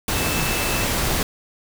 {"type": "tone in noise", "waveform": "sine", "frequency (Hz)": 2637, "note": "E7", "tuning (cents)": 0, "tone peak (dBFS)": -29, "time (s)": [0.16, 0.84], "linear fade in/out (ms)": 2, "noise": "pink", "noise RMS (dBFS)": -22, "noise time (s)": [0.08, 1.23], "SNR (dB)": -10, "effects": []}